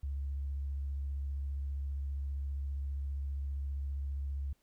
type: tone with vibrato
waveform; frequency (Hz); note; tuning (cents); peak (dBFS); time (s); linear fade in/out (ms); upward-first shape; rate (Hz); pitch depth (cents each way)
sine; 69.6; C#2; +8; -33; 0.03-4.53; 5; square; 15; 18
effects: tanh soft clip ceiling -29 dBFS + pink hiss -75 dBFS RMS until 4.62 s